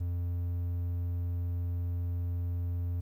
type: tone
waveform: triangle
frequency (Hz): 87.31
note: F2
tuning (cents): 0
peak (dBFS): -28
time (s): 0-3.01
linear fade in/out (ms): 10
effects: 11-bit